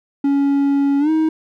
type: tone with pitch glide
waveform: triangle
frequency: 280 to 316.1 Hz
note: C#4 to D#4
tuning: +18 to +27 cents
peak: -11 dBFS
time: 0.24-1.29 s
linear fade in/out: 5 ms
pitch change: +209 cents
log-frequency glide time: 0.99-1.1 s
effects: none